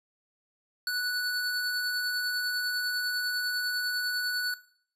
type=tone pair together; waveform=square; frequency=1480 / 4450 Hz; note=F#6 / C#8; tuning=0 / +6 cents; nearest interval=octave + perfect fifth; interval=1906 cents; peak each=-31 / -32 dBFS; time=0.87-4.54 s; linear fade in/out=2 ms; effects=noise-tail reverb RT60 0.6 s tail -19 dB re dry + resampled to 32000 Hz